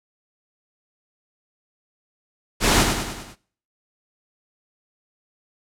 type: noise with echo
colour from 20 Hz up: pink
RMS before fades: -17 dBFS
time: 2.6-2.86 s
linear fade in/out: 50 ms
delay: 100 ms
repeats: 5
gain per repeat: -5 dB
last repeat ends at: 3.36 s
effects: noise-tail reverb RT60 0.5 s tail -21 dB re dry + low-pass 10000 Hz 12 dB/octave